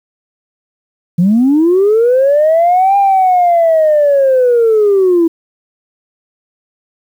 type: linear two-way sweep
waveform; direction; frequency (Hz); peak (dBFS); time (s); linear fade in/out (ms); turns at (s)
sine; up then down; 164.81 to 804 to 325.4; -5; 1.18-5.28; 10; 2.97
effects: tanh soft clip ceiling -3 dBFS + 7-bit